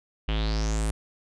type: tone with low-pass filter sweep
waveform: square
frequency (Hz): 53.9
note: A1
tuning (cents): -35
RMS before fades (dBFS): -26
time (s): 0.28-0.91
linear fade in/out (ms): 5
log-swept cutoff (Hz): 2900 to 9800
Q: 5.6
effects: none